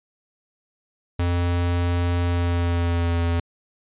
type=tone with pitch glide; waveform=square; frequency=87.31 to 85.07 Hz; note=F2 to F2; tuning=0 to -45 cents; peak=-20 dBFS; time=1.19-3.4 s; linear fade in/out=5 ms; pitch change=-45 cents; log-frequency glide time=2.23-3.2 s; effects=resampled to 8000 Hz